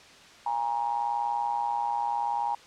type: ring-modulated tone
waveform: triangle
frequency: 60.3 Hz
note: B1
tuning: 41 cents flat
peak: -21 dBFS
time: 0.46-2.55 s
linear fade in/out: 5 ms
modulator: 880 Hz
effects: white hiss -51 dBFS RMS until 2.66 s + low-pass 5000 Hz 12 dB/octave